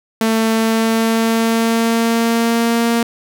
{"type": "tone with pitch glide", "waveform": "sawtooth", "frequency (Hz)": [223.3, 232.9], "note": ["A3", "A#3"], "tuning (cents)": [26, -1], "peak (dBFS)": -9, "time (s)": [0.21, 3.03], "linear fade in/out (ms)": 2, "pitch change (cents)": 73, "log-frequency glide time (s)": [0.5, 2.92], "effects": []}